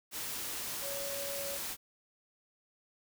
sine tone in noise, 560 Hz, C#5, 18 cents sharp, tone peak -40 dBFS, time 0.81-1.59 s, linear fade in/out 50 ms, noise white, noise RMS -39 dBFS, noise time 0.11-1.77 s, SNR -4 dB, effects none

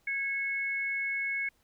sine tone pair together, 1651.5 / 2194 Hz, G#6 / C#7, -10 / -18 cents, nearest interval perfect fourth, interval 492 cents, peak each -37 / -30 dBFS, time 0.07-1.49 s, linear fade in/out 5 ms, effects pink hiss -70 dBFS RMS until 1.63 s

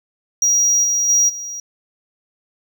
triangle tone with level steps, 5740 Hz, F8, 47 cents sharp, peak -11 / -14 / -10 / -25 dBFS, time 0.42-1.6 s, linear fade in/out 2 ms, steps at 0.83 / 1.08 / 1.28 s, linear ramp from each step 20 ms, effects none

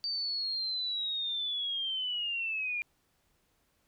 sine linear sweep, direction down, 4629 to 2388 Hz, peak -31 dBFS, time 0.04-2.82 s, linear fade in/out 0 ms, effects pink hiss -73 dBFS RMS until 3.87 s

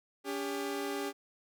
sawtooth tone pair together, 283.4 / 400 Hz, C#4 / G4, +38 / +35 cents, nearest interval tritone, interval 597 cents, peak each -34 / -32 dBFS, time 0.24-1.13 s, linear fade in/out 50 ms, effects none

